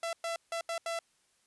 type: tone bursts at uneven times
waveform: sawtooth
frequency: 670 Hz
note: E5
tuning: 28 cents sharp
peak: -29 dBFS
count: 5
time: 0.03-0.13 / 0.24-0.36 / 0.52-0.61 / 0.69-0.78 / 0.86-0.99 s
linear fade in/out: 2 ms
effects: white hiss -71 dBFS RMS until 1.46 s + resampled to 24000 Hz